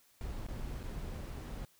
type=noise with dropouts; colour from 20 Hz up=brown; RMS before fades=-41 dBFS; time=0.21-1.65 s; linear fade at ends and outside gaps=0 ms; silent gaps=0.465-0.486 / 0.829-0.837 / 1.497-1.501 s; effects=white hiss -67 dBFS RMS until 1.79 s